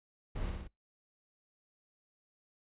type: noise with echo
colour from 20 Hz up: brown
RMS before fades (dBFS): -36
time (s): 0.35-0.5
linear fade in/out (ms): 10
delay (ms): 59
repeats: 3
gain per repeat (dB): -3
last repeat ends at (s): 0.677
effects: noise-tail reverb RT60 0.2 s tail -25 dB re dry + resampled to 8000 Hz